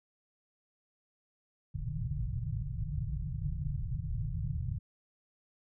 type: low-pass noise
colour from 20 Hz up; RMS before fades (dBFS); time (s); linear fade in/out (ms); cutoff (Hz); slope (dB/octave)
white; -35; 1.74-4.79; 20; 160; 96
effects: none

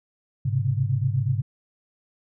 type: tone cluster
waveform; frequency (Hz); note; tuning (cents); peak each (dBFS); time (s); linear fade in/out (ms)
sine; 104 / 128.5 / 136.7; G#2 / C3 / C#3; +3 / -31 / -24; -25; 0.45-1.42; 10
effects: none

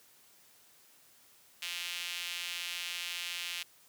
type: tone with high-pass filter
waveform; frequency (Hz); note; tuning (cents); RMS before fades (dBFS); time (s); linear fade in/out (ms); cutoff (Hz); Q
sawtooth; 174.61; F3; 0; -39; 1.62-3.63; 5; 2800; 2.3
effects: white hiss -62 dBFS RMS until 3.88 s + high-pass 80 Hz 12 dB/octave

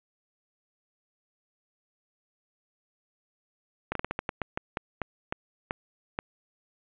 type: slowing click train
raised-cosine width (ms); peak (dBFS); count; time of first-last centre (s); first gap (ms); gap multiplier
0.5; -14; 14; 3.92-6.189; 33; 1.25
effects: resampled to 8000 Hz + 7-bit

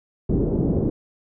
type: low-pass noise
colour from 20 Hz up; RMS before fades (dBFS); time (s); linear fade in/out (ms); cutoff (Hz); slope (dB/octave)
white; -21; 0.29-0.9; 5; 380; 24
effects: none

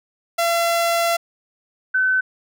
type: tone pair in turn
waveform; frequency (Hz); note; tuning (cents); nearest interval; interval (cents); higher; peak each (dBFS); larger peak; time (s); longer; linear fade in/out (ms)
sawtooth / sine; 679 / 1519; F5 / F#6; -49 / +45; octave + major second; 1394; second; -13 / -15; first; 0.38-1.17 / 1.94-2.21; first; 10
effects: none

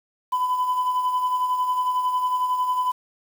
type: tone with tremolo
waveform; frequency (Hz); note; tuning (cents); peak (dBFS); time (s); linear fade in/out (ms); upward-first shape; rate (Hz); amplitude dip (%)
sine; 1003; B5; +26; -16; 0.32-2.92; 10; sine; 11; 55
effects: tanh soft clip ceiling -17 dBFS + 7-bit

